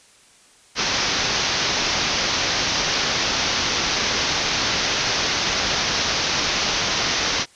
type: low-pass noise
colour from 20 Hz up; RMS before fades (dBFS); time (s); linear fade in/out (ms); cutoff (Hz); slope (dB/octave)
white; -22; 0.75-7.46; 50; 6200; 96
effects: white hiss -52 dBFS RMS until 7.55 s + resampled to 22050 Hz